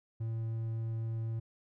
triangle tone, 113 Hz, A2, 47 cents sharp, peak -31 dBFS, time 0.2-1.4 s, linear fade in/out 10 ms, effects none

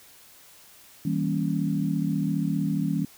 sine chord, E diminished seventh, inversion none, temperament equal with one note detuned, 161.05 / 196 / 233.1 / 277.2 Hz, E3 / G3 / Bb3 / Db4, -40 / 0 / 0 / 0 cents, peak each -27 / -28 / -32 / -29 dBFS, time 1.05-3.05 s, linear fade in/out 5 ms, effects white hiss -52 dBFS RMS until 3.17 s

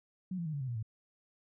sine tone with pitch steps, 185 / 169.65 / 155.57 / 142.65 / 130.81 / 119.96 / 110 Hz, F#3 / F3 / D#3 / C#3 / C3 / B2 / A2, 0 / -50 / 0 / +50 / 0 / -50 / 0 cents, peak -34 dBFS, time 0.31-0.828 s, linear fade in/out 5 ms, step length 74 ms, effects none

